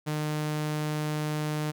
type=tone; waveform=sawtooth; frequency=151.9 Hz; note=D#3; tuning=41 cents flat; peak=-24 dBFS; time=0.06-1.72 s; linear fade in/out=20 ms; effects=none